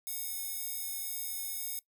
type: tone with high-pass filter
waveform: square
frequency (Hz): 733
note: F#5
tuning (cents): -16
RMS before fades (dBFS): -38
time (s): 0.07-1.79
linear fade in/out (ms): 0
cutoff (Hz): 10000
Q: 0.55
effects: noise-tail reverb RT60 0.1 s tail -19 dB re dry